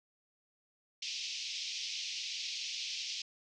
white band-pass noise, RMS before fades -40 dBFS, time 1.02-3.22 s, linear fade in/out 5 ms, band 2400 to 5900 Hz, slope 48 dB/octave, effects none

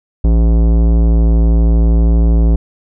sine tone with tanh clipping, 56.3 Hz, A1, 40 cents sharp, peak -9 dBFS, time 0.24-2.56 s, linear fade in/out 5 ms, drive 17 dB, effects none

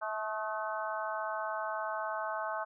harmonic tone with a mistuned harmonic, 216.6 Hz, A3, 27 cents flat, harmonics 3 / 4 / 5 / 6 / 7, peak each -38 / -39 / -40 / -41 / -41 dBFS, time 0.01-2.65 s, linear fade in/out 20 ms, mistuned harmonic 6, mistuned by -38 cents, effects none

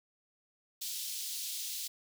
pink high-pass noise, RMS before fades -39 dBFS, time 0.81-1.88 s, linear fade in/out 10 ms, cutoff 3500 Hz, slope 24 dB/octave, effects none

